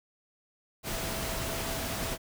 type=tone in noise; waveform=sine; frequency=659.3 Hz; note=E5; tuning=in tune; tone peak=-42 dBFS; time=0.83-2.18 s; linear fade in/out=50 ms; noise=pink; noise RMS=-34 dBFS; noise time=0.83-2.18 s; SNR=-11 dB; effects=none